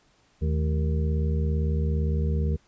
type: harmonic tone with a mistuned harmonic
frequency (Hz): 77.78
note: D#2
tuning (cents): 0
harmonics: 1 / 2 / 3 / 5 / 6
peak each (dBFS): -23 / -29 / -34 / -38 / -37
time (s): 0.41-2.57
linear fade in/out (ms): 20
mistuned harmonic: 3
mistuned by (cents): -140
effects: pink hiss -63 dBFS RMS until 2.67 s + resampled to 16000 Hz